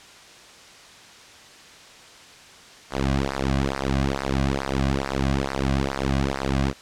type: tone with flanger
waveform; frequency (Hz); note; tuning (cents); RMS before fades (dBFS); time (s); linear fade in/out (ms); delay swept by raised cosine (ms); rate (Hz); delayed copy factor
sawtooth; 67.8; C#2; -38; -24; 2.9-6.74; 50; 0.29 to 2.29; 2.3; -1
effects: white hiss -46 dBFS RMS until 6.81 s + low-pass 6000 Hz 12 dB/octave